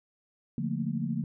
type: chord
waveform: sine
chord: Bb major seventh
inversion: first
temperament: equal with one note detuned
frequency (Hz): 144.06 / 174.61 / 220 / 233.1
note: D3 / F3 / A3 / Bb3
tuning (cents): -33 / 0 / 0 / 0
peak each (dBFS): -34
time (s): 0.58-1.24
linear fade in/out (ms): 2
effects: none